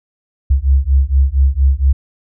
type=beating tone pair; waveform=sine; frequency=65.8 / 70.1 Hz; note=C2 / C#2; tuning=+10 / +20 cents; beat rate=4.3 Hz; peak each=-12 dBFS; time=0.5-1.93 s; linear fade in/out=10 ms; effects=none